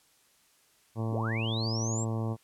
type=harmonic tone; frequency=112.5 Hz; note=A2; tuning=39 cents sharp; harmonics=1 / 2 / 3 / 4 / 5 / 6 / 7 / 8 / 9 / 10; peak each=-30 / -36 / -40 / -42 / -44 / -46 / -47 / -48 / -49 / -50 dBFS; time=0.95-2.37 s; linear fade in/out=50 ms
type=linear sweep; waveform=sine; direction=up; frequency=137.2 to 7720 Hz; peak=-34 dBFS; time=1.11-2.05 s; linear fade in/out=20 ms
effects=white hiss -65 dBFS RMS until 2.43 s + low-pass 12000 Hz 12 dB/octave